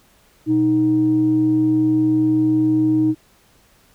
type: tone pair together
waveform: sine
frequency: 123.98 / 312.4 Hz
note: B2 / D#4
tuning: +7 / +7 cents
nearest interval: octave + major third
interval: 1600 cents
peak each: -23 / -13 dBFS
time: 0.46-3.15 s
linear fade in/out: 50 ms
effects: tanh soft clip ceiling -7 dBFS + pink hiss -55 dBFS RMS until 3.94 s